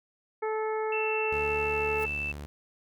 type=harmonic tone; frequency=435.5 Hz; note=A4; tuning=18 cents flat; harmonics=1 / 2 / 3 / 4 / 5; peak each=-29 / -34 / -39 / -44 / -43 dBFS; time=0.42-2.06 s; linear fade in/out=10 ms
type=tone with pitch glide; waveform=sine; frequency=2667 to 2649 Hz; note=E7 to E7; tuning=+20 to +8 cents; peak=-30 dBFS; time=0.92-2.32 s; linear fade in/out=5 ms; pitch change=-12 cents; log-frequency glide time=1.28-2.14 s
type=tone; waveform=sawtooth; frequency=73 Hz; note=D2; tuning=10 cents flat; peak=-34 dBFS; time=1.32-2.46 s; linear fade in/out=0 ms
type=noise with exponential growth; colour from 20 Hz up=blue; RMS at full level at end=-43 dBFS; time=1.9-2.04 s; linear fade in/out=5 ms; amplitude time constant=30 ms
effects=none